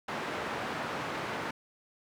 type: band-pass noise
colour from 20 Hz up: white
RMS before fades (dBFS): -36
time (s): 0.08-1.51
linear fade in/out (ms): 5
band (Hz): 120 to 1500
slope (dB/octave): 12
effects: none